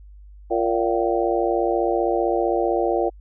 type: harmonic tone with a mistuned harmonic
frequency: 115.8 Hz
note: A#2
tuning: 11 cents flat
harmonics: 3 / 4 / 5 / 6 / 7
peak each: -23 / -24 / -25 / -26 / -26 dBFS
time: 0.5-3.1 s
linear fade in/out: 20 ms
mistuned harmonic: 7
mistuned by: -89 cents
effects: added 50 Hz sine -41 dBFS peak until 3.2 s